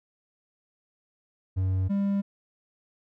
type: tone pair in turn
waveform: triangle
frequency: 94 / 199.18 Hz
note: F#2 / G3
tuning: +28 / +28 cents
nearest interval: octave + minor second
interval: 1300 cents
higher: second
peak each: -21 dBFS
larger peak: neither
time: 1.56-1.89 / 1.89-2.22 s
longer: neither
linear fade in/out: 20 ms
effects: none